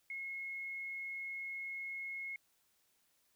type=tone; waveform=sine; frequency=2168 Hz; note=C#7; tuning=39 cents flat; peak=-40 dBFS; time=0.1-2.36 s; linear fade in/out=2 ms; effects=white hiss -75 dBFS RMS until 3.35 s